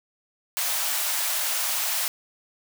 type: high-pass noise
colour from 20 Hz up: white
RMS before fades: -26 dBFS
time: 0.57-2.08 s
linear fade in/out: 0 ms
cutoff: 590 Hz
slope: 48 dB/octave
effects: none